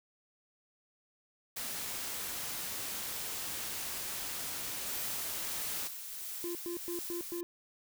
white noise, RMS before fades -39 dBFS, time 1.56-5.88 s, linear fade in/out 10 ms
blue noise with tremolo, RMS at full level -41 dBFS, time 4.86-7.41 s, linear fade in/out 5 ms, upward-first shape sine, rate 1.5 Hz, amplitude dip 30%
triangle tone bursts, 346.4 Hz, F4, 14 cents flat, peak -34 dBFS, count 5, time 6.44-7.43 s, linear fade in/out 0 ms, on 110 ms, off 110 ms
effects none

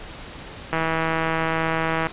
click train, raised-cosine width 0.5 ms, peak -8 dBFS, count 218, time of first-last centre 0.73-2.07 s, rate 162 Hz, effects pink hiss -38 dBFS RMS until 2.12 s + resampled to 8000 Hz

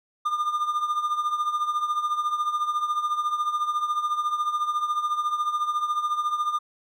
triangle tone with tremolo, 1208 Hz, D6, 48 cents sharp, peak -18 dBFS, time 0.25-6.59 s, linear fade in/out 10 ms, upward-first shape triangle, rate 14 Hz, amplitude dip 75%, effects none

